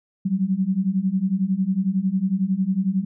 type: beating tone pair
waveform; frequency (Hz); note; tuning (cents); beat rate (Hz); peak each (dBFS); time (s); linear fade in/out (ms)
sine; 183.7 / 194.7; F#3 / G3; -12 / -12; 11; -23 / -21; 0.25-3.05; 10
effects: none